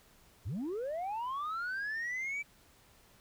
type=linear sweep; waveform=sine; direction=up; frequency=69.7 to 2330 Hz; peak=-32 dBFS; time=0.45-2.43 s; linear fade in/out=20 ms; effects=tanh soft clip ceiling -33 dBFS + pink hiss -63 dBFS RMS until 3.2 s